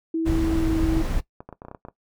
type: tone with pitch glide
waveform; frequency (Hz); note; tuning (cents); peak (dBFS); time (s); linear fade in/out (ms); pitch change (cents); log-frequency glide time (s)
sine; 325.5 to 322.7; E4 to E4; -22 to -37; -21; 0.14-1.02; 5; -15; 0.6-0.68
type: noise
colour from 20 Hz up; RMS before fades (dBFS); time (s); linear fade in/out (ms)
brown; -24; 0.25-1.21; 20
type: clicks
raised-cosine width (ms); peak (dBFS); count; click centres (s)
1; -24; 10; 1.405 / 1.49 / 1.527 / 1.619 / 1.65 / 1.684 / 1.714 / 1.748 / 1.851 / 1.885
effects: noise-tail reverb RT60 0.1 s tail -17 dB re dry